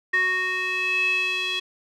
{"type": "tone with band-pass filter sweep", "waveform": "square", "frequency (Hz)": 370, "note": "F#4", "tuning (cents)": 0, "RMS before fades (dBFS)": -24, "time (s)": [0.13, 1.6], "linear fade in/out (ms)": 10, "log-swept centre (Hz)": [1900, 3100], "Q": 7.9, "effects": []}